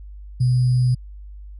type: tone with sample-and-hold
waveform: sine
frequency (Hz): 125.5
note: B2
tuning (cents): +28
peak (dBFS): -14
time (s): 0.4-0.95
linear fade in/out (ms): 10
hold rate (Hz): 4900
effects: added 50 Hz sine -35 dBFS peak until 1.59 s + resampled to 24000 Hz